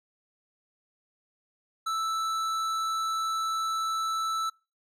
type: tone with tanh clipping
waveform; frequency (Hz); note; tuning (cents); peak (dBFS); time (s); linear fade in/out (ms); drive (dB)
triangle; 1318.5; E6; 0; -29; 1.86-4.5; 10; 18
effects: noise-tail reverb RT60 0.3 s tail -26 dB re dry